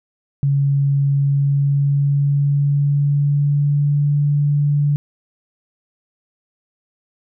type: tone with pitch glide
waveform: sine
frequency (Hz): 140 to 145.19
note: C#3 to D3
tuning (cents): +18 to -19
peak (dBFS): -13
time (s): 0.43-4.96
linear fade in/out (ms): 0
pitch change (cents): +63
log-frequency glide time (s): 1.13-4.18
effects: none